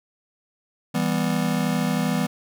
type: chord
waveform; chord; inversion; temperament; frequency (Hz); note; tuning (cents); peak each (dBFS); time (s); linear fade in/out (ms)
square; E minor; none; just; 164.81 / 197.78 / 247.2; E3 / G3 / B3; 0 / +16 / +2; -26; 0.94-2.27; 10
effects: none